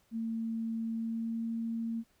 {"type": "tone with pitch glide", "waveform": "sine", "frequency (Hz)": [226.2, 228.4], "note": ["A3", "A#3"], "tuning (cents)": [48, -35], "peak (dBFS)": -32, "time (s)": [0.11, 2.04], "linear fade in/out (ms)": 50, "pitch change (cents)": 17, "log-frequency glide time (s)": [0.89, 1.47], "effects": ["pink hiss -70 dBFS RMS until 2.2 s"]}